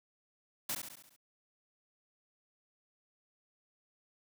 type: noise with echo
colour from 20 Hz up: white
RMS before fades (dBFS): -36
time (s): 0.69-0.75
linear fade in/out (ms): 5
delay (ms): 69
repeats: 6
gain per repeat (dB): -5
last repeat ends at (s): 1.164
effects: none